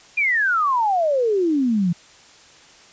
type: exponential sweep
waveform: sine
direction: down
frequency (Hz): 2455 to 165.3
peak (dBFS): -16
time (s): 0.17-1.93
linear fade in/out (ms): 10
effects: white hiss -48 dBFS RMS until 2.92 s + resampled to 16000 Hz